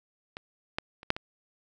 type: clicks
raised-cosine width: 0.3 ms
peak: -22 / -13 / -29 / -7 / -20 dBFS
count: 5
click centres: 0.369 / 0.785 / 1.031 / 1.104 / 1.165 s
effects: none